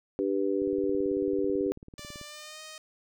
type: chord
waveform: sine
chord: G major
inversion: second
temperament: just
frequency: 294 / 392 / 490 Hz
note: D4 / G4 / B4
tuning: +2 / 0 / -14 cents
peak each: -30 / -28 / -32 dBFS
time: 0.19-1.72 s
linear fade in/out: 0 ms
type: click train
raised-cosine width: 3 ms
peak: -33 dBFS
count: 30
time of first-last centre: 0.62-2.213 s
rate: 18.2 Hz
type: tone with pitch glide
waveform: 5% pulse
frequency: 587.3 to 622.2 Hz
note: D5 to D#5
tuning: 0 to 0 cents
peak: -31 dBFS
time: 1.98-2.78 s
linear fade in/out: 2 ms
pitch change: +100 cents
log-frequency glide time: 2.2-2.61 s
effects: none